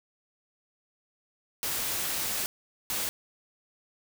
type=noise bursts at uneven times; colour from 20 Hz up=white; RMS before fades=-31 dBFS; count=2; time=1.63-2.46 / 2.9-3.09 s; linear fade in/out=0 ms; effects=none